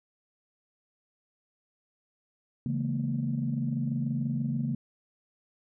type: chord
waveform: sine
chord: A# half-diminished seventh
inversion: first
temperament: equal with one note detuned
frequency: 138.59 / 164.81 / 212.5 / 233.1 Hz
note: C#3 / E3 / G#3 / A#3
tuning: 0 / 0 / +40 / 0 cents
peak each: -30 / -36 / -36 / -31 dBFS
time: 2.66-4.75 s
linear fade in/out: 2 ms
effects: tanh soft clip ceiling -18 dBFS